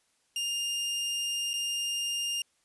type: tone with dropouts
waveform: sawtooth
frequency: 2811 Hz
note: F7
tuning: 11 cents sharp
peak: -26 dBFS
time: 0.36-2.42 s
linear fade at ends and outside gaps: 2 ms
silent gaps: 1.533-1.538 s
effects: white hiss -71 dBFS RMS until 2.64 s + resampled to 24000 Hz